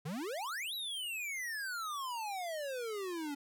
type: exponential two-way sweep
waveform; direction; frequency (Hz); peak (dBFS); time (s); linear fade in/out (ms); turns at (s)
square; up then down; 138.59 to 3984 to 278.5; -38; 0.05-3.35; 10; 0.74
effects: none